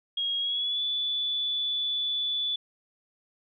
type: tone with pitch glide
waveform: sine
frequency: 3281 to 3464 Hz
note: G#7 to A7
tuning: -22 to -28 cents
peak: -26 dBFS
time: 0.17-2.56 s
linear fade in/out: 5 ms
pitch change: +94 cents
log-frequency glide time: 0.39-0.82 s
effects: none